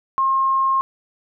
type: tone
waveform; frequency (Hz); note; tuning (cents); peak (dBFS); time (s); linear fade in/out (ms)
sine; 1070; C6; +38; -15; 0.18-0.81; 0
effects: none